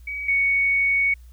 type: tone pair in turn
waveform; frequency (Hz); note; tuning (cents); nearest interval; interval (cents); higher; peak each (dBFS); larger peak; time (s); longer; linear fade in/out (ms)
sine; 2267 / 2227; C#7 / C#7; +38 / +7; unison; 31; first; -27 / -17; second; 0.07-0.28 / 0.28-1.14; second; 5
effects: added 60 Hz sine -42 dBFS peak until 1.32 s + white hiss -62 dBFS RMS until 1.32 s